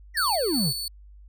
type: exponential sweep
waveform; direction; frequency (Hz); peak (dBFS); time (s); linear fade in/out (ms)
triangle; down; 2000 to 118.9; -21; 0.14-0.73; 50
type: tone with tremolo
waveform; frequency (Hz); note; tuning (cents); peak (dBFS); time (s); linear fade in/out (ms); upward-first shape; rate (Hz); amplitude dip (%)
sawtooth; 4458; C#8; +9; -22; 0.17-0.88; 2; square; 2.7; 40
effects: added 50 Hz sine -45 dBFS peak until 1.28 s

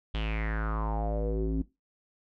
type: tone with low-pass filter sweep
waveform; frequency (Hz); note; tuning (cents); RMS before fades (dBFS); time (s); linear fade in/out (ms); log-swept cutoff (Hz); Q
square; 54.1; A1; -29; -30; 0.14-1.62; 5; 3300 to 270; 6
effects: noise-tail reverb RT60 0.2 s tail -17 dB re dry

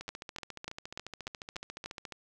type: two click trains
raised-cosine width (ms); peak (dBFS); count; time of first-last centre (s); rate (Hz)
0.2; -24 / -20; 31 / 7; 0.01-2.123 / 0.09-1.86; 14.2 / 3.39
effects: none

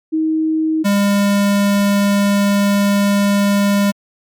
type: tone pair in turn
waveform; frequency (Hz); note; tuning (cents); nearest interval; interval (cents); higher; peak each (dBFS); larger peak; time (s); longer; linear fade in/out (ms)
sine / square; 316.1 / 201.5; D#4 / G3; +27 / +48; minor sixth; 779; first; -13 / -12; second; 0.12-0.84 / 0.84-3.92; second; 20
effects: MP3 96 kbps

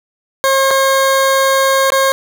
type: tone with dropouts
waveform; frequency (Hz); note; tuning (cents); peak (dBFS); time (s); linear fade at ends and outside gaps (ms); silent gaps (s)
20% pulse; 538; C5; +48; -5; 0.44-2.12; 0; 0.707-0.711 / 1.903-1.921
effects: none

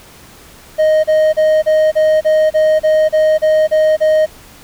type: tone bursts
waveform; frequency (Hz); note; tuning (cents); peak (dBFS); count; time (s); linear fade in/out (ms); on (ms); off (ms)
triangle; 622.3; D#5; 0; -6; 12; 0.78-4.263; 20; 260; 33
effects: pink hiss -40 dBFS RMS until 4.63 s

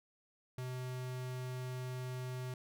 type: tone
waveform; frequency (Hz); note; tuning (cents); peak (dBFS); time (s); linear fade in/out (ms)
square; 127.2; C3; -48; -40; 0.58-2.54; 2
effects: none

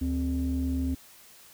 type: tone pair together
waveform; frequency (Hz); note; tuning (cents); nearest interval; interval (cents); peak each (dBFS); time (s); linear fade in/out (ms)
sine; 73.41 / 261.6; D2 / C4; 0 / 0; octave + minor seventh; 2200; -27; 0.01-0.95; 10
effects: tanh soft clip ceiling -21 dBFS + white hiss -53 dBFS RMS until 1.53 s

